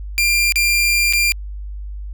sawtooth tone with dropouts, 2387 Hz, D7, 28 cents sharp, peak -10 dBFS, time 0.18-1.32 s, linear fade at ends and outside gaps 0 ms, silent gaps 0.522-0.558 / 1.126-1.134 s, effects added 50 Hz sine -26 dBFS peak until 2.13 s

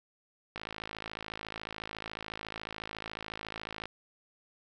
click train, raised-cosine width 0.3 ms, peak -22 dBFS, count 179, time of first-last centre 0.56-3.856 s, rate 54 Hz, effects none

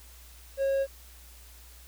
triangle tone, 545 Hz, C#5, 29 cents flat, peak -22 dBFS, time 0.57-0.87 s, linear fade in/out 50 ms, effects added 60 Hz sine -50 dBFS peak until 1.87 s + white hiss -54 dBFS RMS until 1.87 s

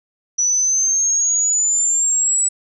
sine exponential sweep, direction up, 5890 to 7902 Hz, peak -14 dBFS, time 0.38-2.49 s, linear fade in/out 10 ms, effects none

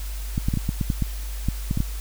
clicks, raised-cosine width 5 ms, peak -10 dBFS, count 12, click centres 0.379 / 0.485 / 0.539 / 0.573 / 0.691 / 0.812 / 0.902 / 1.023 / 1.486 / 1.711 / 1.774 / 1.804 s, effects added 50 Hz sine -28 dBFS peak until 2 s + white hiss -41 dBFS RMS until 2 s

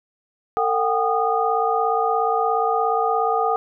sine tone cluster, 451.9 / 736 / 793 / 1230 Hz, A4 / F#5 / G5 / D#6, +46 / -9 / +20 / -20 cents, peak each -23 dBFS, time 0.57-3.56 s, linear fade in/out 0 ms, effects none

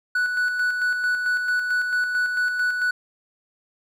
triangle tone with tremolo, 1480 Hz, F#6, in tune, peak -17 dBFS, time 0.15-2.91 s, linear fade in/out 5 ms, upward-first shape square, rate 4.5 Hz, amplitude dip 40%, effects none

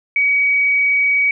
sine tone, 2264 Hz, C#7, 36 cents sharp, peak -12 dBFS, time 0.16-1.31 s, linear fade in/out 2 ms, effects none

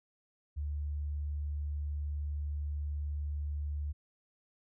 sine tone, 73.42 Hz, D2, in tune, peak -33 dBFS, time 0.56-3.93 s, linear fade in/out 20 ms, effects none

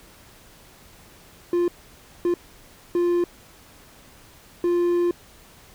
triangle tone bursts at uneven times, 349.2 Hz, F4, in tune, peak -16 dBFS, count 4, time 1.53-1.68 / 2.25-2.34 / 2.95-3.24 / 4.64-5.11 s, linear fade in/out 2 ms, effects pink hiss -50 dBFS RMS until 5.74 s

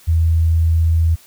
sine tone, 81.9 Hz, E2, 11 cents flat, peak -11 dBFS, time 0.07-1.16 s, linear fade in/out 20 ms, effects white hiss -47 dBFS RMS until 1.26 s

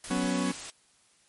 white noise, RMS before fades -40 dBFS, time 0.04-0.7 s, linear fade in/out 0 ms
brown noise bursts, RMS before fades -49 dBFS, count 3, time 0.07-0.274 s, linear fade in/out 5 ms, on 46 ms, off 33 ms
40% pulse chord, F# suspended fourth, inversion none, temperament equal with one note detuned, 185 / 246.9 / 278.3 Hz, F#3 / B3 / C#4, 0 / 0 / +7 cents, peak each -30 dBFS, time 0.1-0.52 s, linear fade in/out 10 ms
effects white hiss -64 dBFS RMS until 1.28 s + MP3 48 kbps

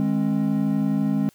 triangle chord, Ab major, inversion second, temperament equal with one note detuned, 155.56 / 207.7 / 267.9 Hz, Eb3 / Ab3 / C4, 0 / 0 / +41 cents, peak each -25 / -20 / -22 dBFS, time 0-1.29 s, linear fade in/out 0 ms, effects white hiss -58 dBFS RMS until 1.34 s

